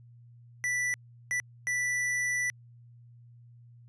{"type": "tone bursts at uneven times", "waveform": "square", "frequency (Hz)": 1972, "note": "B6", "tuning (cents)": -3, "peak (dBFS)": -28, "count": 3, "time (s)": [[0.64, 0.94], [1.31, 1.4], [1.67, 2.5]], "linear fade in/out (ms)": 0, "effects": ["added 119 Hz sine -51 dBFS peak until 3.88 s", "resampled to 22050 Hz"]}